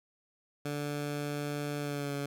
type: tone with pitch glide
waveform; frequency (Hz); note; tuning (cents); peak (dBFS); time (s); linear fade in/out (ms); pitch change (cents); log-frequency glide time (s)
15% pulse; 145.9 to 141.91; D3 to C#3; -11 to +41; -27; 0.65-2.26; 5; -48; 1.79-2.13
effects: none